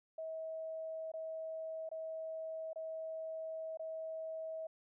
sine tone with dropouts, 642 Hz, E5, 46 cents flat, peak -40 dBFS, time 0.18-4.67 s, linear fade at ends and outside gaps 5 ms, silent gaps 1.118-1.137 / 1.891-1.914 / 2.732-2.758 / 3.773-3.794 s, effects none

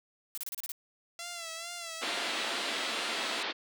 blue noise bursts, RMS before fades -38 dBFS, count 7, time 0.35-0.718 s, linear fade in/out 0 ms, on 26 ms, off 31 ms
5% pulse tone with vibrato, 675 Hz, E5, 41 cents sharp, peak -27 dBFS, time 1.19-3.43 s, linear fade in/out 2 ms, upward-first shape sine, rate 2.3 Hz, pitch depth 65 cents each way
white band-pass noise, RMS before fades -35 dBFS, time 2.01-3.53 s, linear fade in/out 20 ms, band 210 to 4400 Hz, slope 48 dB/octave
effects none

